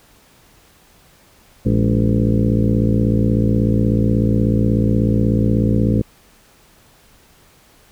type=harmonic tone with a mistuned harmonic; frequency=56.4 Hz; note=A1; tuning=44 cents sharp; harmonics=1 / 2 / 3 / 4 / 5 / 6 / 7 / 8 / 9; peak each=-22 / -17 / -23 / -18 / -22 / -27 / -29 / -28 / -28 dBFS; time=1.65-6.02 s; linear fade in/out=10 ms; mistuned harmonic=4; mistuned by=-130 cents; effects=pink hiss -51 dBFS RMS until 7.91 s